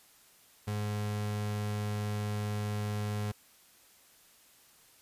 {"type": "tone", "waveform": "35% pulse", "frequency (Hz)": 104.6, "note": "G#2", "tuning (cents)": 13, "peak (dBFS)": -30, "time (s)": [0.67, 3.32], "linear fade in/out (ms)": 10, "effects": ["white hiss -61 dBFS RMS until 5.01 s", "resampled to 32000 Hz"]}